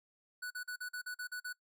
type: tone bursts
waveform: square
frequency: 1480 Hz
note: F#6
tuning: in tune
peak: -39 dBFS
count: 9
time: 0.42-1.53 s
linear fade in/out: 10 ms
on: 86 ms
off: 42 ms
effects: noise-tail reverb RT60 0.1 s tail -22 dB re dry + MP3 96 kbps